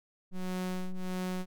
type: ring-modulated tone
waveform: square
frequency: 91.8 Hz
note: F#2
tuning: 13 cents flat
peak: -30 dBFS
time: 0.31-1.46 s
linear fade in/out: 50 ms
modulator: 92.6 Hz
effects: none